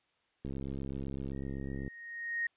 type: click train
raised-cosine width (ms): 3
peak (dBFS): -27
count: 98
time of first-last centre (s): 0.45-1.879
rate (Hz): 67.9
type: tone with exponential growth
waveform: sine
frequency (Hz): 1864.7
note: A#6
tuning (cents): 0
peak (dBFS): -29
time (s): 1.32-2.47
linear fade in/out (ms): 5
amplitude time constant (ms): 250
effects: white hiss -74 dBFS RMS until 2.56 s + resampled to 8000 Hz